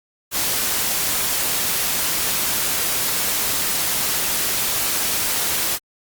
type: noise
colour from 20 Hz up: white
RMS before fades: -21 dBFS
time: 0.31-5.79 s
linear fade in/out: 50 ms
effects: Opus 48 kbps